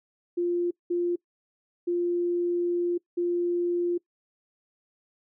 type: tone bursts at uneven times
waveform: sine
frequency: 349.1 Hz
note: F4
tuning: 1 cent flat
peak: -23 dBFS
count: 4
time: 0.37-0.71 / 0.9-1.16 / 1.87-2.98 / 3.17-3.98 s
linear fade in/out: 10 ms
effects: noise-tail reverb RT60 0.1 s tail -23 dB re dry